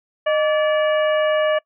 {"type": "harmonic tone with a mistuned harmonic", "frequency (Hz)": 578, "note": "D5", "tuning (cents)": -28, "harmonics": [1, 2, 3, 4, 5], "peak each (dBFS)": [-16, -26, -26, -33, -31], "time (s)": [0.26, 1.59], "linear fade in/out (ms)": 10, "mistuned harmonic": 1, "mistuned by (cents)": 110, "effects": ["noise-tail reverb RT60 0.1 s tail -24 dB re dry"]}